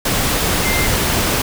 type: tone in noise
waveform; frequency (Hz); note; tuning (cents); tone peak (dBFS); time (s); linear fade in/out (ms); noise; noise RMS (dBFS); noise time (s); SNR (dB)
sine; 2093; C7; 0; -20; 0.65-0.87; 5; pink; -17; 0.05-1.42; -6
effects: none